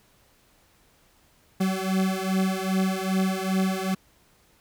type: beating tone pair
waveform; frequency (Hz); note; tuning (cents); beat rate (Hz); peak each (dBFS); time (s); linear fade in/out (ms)
40% pulse; 188.2 / 190.7; F#3 / G3; +30 / -47; 2.5; -25; 1.6-3.95; 10
effects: pink hiss -61 dBFS RMS until 4.6 s